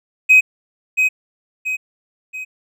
triangle tone with echo, 2524 Hz, D#7, 24 cents sharp, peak -3 dBFS, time 0.29-0.41 s, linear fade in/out 20 ms, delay 680 ms, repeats 3, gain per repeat -7 dB, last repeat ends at 2.45 s, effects tanh soft clip ceiling -2 dBFS

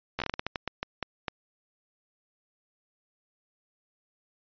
slowing click train, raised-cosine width 0.3 ms, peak -14 dBFS, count 14, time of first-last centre 0.19-1.282 s, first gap 12 ms, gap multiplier 1.29, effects resampled to 11025 Hz

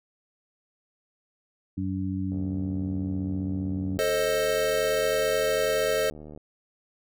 harmonic tone, 94.6 Hz, F#2, 39 cents sharp, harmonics 1 / 2 / 3, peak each -31 / -31 / -31 dBFS, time 1.77-3.98 s, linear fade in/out 10 ms
click train, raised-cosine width 2 ms, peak -30 dBFS, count 308, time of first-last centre 2.32-6.375 s, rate 75.7 Hz
square chord, A diminished, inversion none, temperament equal with one note detuned, 440 / 529.3 / 622.3 Hz, A4 / C5 / Eb5, 0 / +20 / 0 cents, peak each -28 dBFS, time 3.99-6.1 s, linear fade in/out 0 ms
effects none

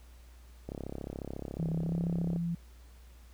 click train, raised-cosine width 2 ms, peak -25 dBFS, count 58, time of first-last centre 0.69-2.362 s, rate 34.1 Hz
sine tone with pitch glide, 162.8 to 170.11 Hz, E3 to F3, -21 to -45 cents, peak -30 dBFS, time 1.59-2.55 s, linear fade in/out 5 ms, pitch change +76 cents, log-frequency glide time 1.75-2.02 s
effects added 60 Hz sine -51 dBFS peak until 3.33 s + pink hiss -63 dBFS RMS until 3.33 s

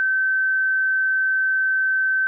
sine tone, 1541 Hz, G6, 30 cents flat, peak -17 dBFS, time 0-2.27 s, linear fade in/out 0 ms, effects none

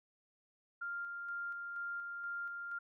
sine tone with tremolo, 1396.9 Hz, F6, in tune, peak -38 dBFS, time 0.81-2.79 s, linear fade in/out 10 ms, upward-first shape square, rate 2.1 Hz, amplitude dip 30%, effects none

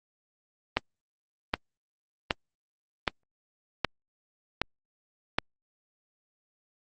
click train, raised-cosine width 0.3 ms, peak -7 dBFS, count 7, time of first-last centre 0.77-5.385 s, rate 1.3 Hz, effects Opus 24 kbps

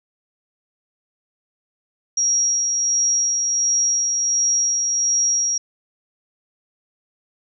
sine tone with tremolo, 5660 Hz, F8, 22 cents sharp, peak -15 dBFS, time 2.17-5.58 s, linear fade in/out 5 ms, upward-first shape sine, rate 1.4 Hz, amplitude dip 30%, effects none

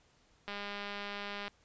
click train, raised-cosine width 0.3 ms, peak -25 dBFS, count 204, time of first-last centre 0.48-1.48 s, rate 203 Hz, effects pink hiss -68 dBFS RMS until 1.64 s + resampled to 16000 Hz

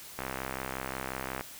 click train, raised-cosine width 0.5 ms, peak -19 dBFS, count 81, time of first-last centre 0.19-1.41 s, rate 65.6 Hz, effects white hiss -47 dBFS RMS until 1.59 s

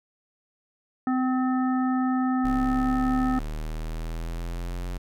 harmonic tone, 256.8 Hz, C4, 32 cents flat, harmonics 1 / 3 / 5 / 7, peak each -22 / -31 / -33 / -40 dBFS, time 1.07-3.39 s, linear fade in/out 2 ms
square exponential sweep, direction up, 33.86 to 45.08 Hz, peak -30 dBFS, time 2.44-4.98 s, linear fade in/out 10 ms
effects none

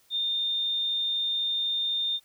sine tone, 3626 Hz, A#7, 49 cents flat, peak -25 dBFS, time 0.1-2.2 s, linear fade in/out 50 ms, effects white hiss -63 dBFS RMS until 2.24 s

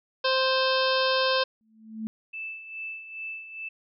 harmonic tone, 523.3 Hz, C5, in tune, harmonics 1 / 2 / 3 / 5 / 6 / 7 / 8 / 9 / 10, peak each -25 / -28 / -30 / -32 / -33 / -33 / -34 / -35 / -35 dBFS, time 0.24-1.44 s, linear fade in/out 10 ms
sine tone with exponential growth, 220 Hz, A3, in tune, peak -27 dBFS, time 1.61-2.07 s, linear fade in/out 0 ms, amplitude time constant 99 ms
sine tone with tremolo, 2637 Hz, E7, in tune, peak -32 dBFS, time 2.33-3.69 s, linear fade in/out 10 ms, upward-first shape sine, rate 2.4 Hz, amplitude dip 65%
effects none

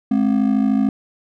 triangle ring-modulated tone, 238 Hz, A#3, 36 cents sharp, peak -9 dBFS, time 0.11-0.89 s, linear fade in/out 2 ms, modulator 26.7 Hz, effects none

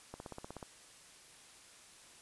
click train, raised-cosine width 1 ms, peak -30 dBFS, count 9, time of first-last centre 0.14-0.628 s, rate 16.4 Hz, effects white hiss -58 dBFS RMS until 2.21 s + resampled to 24000 Hz

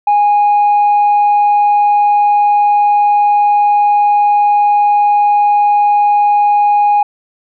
sine tone, 825 Hz, G#5, 12 cents flat, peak -5 dBFS, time 0.07-7.03 s, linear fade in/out 5 ms, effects tanh soft clip ceiling -5 dBFS

